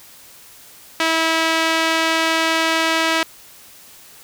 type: tone with band-pass filter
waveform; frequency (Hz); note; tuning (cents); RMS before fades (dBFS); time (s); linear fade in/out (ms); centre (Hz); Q
sawtooth; 324.7; E4; -26; -18; 1-3.23; 2; 2500; 0.71
effects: white hiss -44 dBFS RMS until 4.23 s